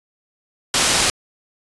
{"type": "low-pass noise", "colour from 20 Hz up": "white", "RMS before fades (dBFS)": -17, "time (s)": [0.74, 1.1], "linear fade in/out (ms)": 2, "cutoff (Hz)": 7900, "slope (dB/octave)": 12, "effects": ["resampled to 24000 Hz"]}